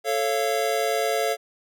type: chord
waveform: square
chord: A augmented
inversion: none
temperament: just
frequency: 440 / 550 / 687.5 Hz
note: A4 / C#5 / E#5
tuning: 0 / -14 / -27 cents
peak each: -27 / -28 / -26 dBFS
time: 0.04-1.37 s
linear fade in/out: 50 ms
effects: none